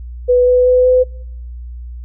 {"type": "tone with pitch steps", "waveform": "sine", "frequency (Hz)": [495.2, 498.9, 502.7, 506.5], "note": ["B4", "B4", "B4", "B4"], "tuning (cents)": [5, 17, 31, 44], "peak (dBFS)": -7, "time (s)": [0.28, 1.04], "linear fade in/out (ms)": 20, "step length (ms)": 190, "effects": ["noise-tail reverb RT60 0.7 s tail -26 dB re dry", "added 60 Hz sine -26 dBFS peak until 2.04 s"]}